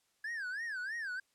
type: tone with vibrato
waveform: triangle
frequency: 1660 Hz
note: G#6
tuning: 1 cent flat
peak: -35 dBFS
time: 0.24-1.2 s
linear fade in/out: 5 ms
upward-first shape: sine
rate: 3.1 Hz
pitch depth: 220 cents each way
effects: white hiss -75 dBFS RMS until 1.34 s + low-pass 10000 Hz 12 dB/octave